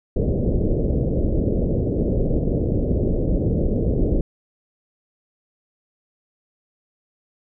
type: low-pass noise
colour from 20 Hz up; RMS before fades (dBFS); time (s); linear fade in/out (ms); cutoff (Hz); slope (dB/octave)
pink; -20; 0.16-4.21; 2; 560; 48
effects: none